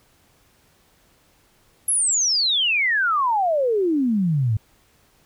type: exponential sweep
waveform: sine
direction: down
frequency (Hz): 11350 to 102.3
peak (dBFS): -17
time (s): 1.88-4.57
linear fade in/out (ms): 5
effects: pink hiss -59 dBFS RMS until 5.25 s